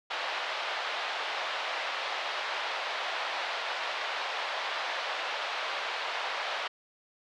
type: band-pass noise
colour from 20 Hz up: pink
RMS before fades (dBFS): -34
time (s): 0.1-6.68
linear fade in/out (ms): 10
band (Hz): 620 to 4000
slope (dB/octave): 24
effects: none